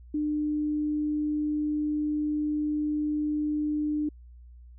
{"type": "tone", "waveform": "sine", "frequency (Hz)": 300, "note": "D4", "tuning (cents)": 37, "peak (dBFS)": -25, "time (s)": [0.14, 4.09], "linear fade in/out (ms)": 5, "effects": ["added 60 Hz sine -46 dBFS peak until 4.78 s"]}